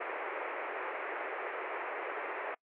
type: band-pass noise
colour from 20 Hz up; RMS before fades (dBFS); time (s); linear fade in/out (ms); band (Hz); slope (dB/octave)
pink; -39; 0-2.55; 10; 370 to 2400; 48
effects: noise-tail reverb RT60 0.1 s tail -25 dB re dry